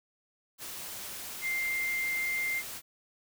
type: tone in noise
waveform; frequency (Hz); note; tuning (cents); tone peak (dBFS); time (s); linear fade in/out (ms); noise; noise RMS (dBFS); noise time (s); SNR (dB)
sine; 2098; C7; +4; -29; 1.41-2.63; 50; white; -41; 0.58-2.82; +9
effects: none